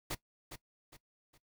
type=noise with echo; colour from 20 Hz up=pink; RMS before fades=-37 dBFS; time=0.1-0.15 s; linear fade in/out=10 ms; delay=410 ms; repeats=3; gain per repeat=-9 dB; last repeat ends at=1.38 s; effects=noise-tail reverb RT60 0.1 s tail -18 dB re dry